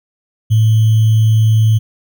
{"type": "tone with sample-and-hold", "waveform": "sine", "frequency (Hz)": 110, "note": "A2", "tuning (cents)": 0, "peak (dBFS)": -7, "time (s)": [0.5, 1.79], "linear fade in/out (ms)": 20, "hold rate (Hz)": 3150, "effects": []}